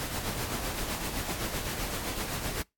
pink noise with tremolo, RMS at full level -32 dBFS, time 0-2.62 s, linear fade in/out 0 ms, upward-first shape triangle, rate 7.8 Hz, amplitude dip 50%, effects noise-tail reverb RT60 0.2 s tail -24 dB re dry + AAC 64 kbps

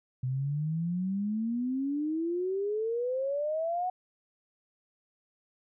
sine exponential sweep, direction up, 125.5 to 743 Hz, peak -28 dBFS, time 0.23-3.9 s, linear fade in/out 5 ms, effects none

